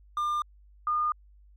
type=tone pair in turn; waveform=triangle / sine; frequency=1200 / 1217.5 Hz; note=D6 / D#6; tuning=+37 / -38 cents; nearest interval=unison; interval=25 cents; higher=second; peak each=-24 dBFS; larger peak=neither; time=0.17-0.42 / 0.87-1.12 s; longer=neither; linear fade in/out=2 ms; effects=added 50 Hz sine -53 dBFS peak until 1.56 s + AAC 64 kbps